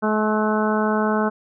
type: harmonic tone with a mistuned harmonic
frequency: 214.3 Hz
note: A3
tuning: 45 cents flat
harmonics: 1 / 2 / 3 / 4 / 5 / 6 / 7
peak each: -21 / -24 / -26 / -27 / -28 / -29 / -29 dBFS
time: 0.02-1.3 s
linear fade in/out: 20 ms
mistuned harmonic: 6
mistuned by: +20 cents
effects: none